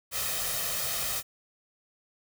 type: noise with comb filter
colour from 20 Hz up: white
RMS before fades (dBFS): -31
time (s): 0.11-1.23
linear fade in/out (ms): 50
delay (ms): 1.6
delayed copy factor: +0.65
effects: none